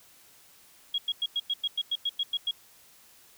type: tone bursts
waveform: sine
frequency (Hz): 3300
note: G#7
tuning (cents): -12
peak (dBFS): -25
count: 12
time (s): 0.94-2.511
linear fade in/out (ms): 5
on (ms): 42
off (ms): 97
effects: white hiss -57 dBFS RMS until 3.37 s